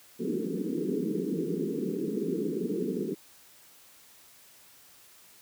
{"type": "band-pass noise", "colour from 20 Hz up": "white", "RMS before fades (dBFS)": -31, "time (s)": [0.19, 3.15], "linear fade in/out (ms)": 20, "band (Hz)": [160, 450], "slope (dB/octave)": 96, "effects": ["white hiss -56 dBFS RMS until 5.41 s", "high-pass 60 Hz 12 dB/octave"]}